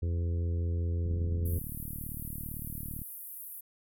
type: harmonic tone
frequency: 85.2 Hz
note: F2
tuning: 42 cents flat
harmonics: 1 / 2 / 3 / 4 / 5 / 6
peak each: -28 / -44 / -47 / -46 / -46 / -51 dBFS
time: 0.02-1.59 s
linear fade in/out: 10 ms
type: click train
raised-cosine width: 5 ms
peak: -29 dBFS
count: 75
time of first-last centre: 1.06-3.018 s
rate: 37.8 Hz
type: band-pass noise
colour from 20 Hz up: pink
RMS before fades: -44 dBFS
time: 1.45-3.61 s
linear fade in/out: 10 ms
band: 11000 to 16000 Hz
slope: 48 dB/octave
effects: none